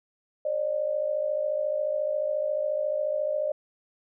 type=tone pair together; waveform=sine; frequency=549 / 603.2 Hz; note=C#5 / D5; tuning=-17 / +46 cents; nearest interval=major second; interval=163 cents; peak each=-30 / -26 dBFS; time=0.45-3.52 s; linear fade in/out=5 ms; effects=none